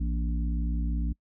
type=harmonic tone with a mistuned harmonic; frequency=57.9 Hz; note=A#1; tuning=11 cents flat; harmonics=1 / 3 / 4 / 5; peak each=-26 / -36 / -38 / -40 dBFS; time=0-1.13 s; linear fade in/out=10 ms; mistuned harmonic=3; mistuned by=-87 cents; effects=noise-tail reverb RT60 0.1 s tail -25 dB re dry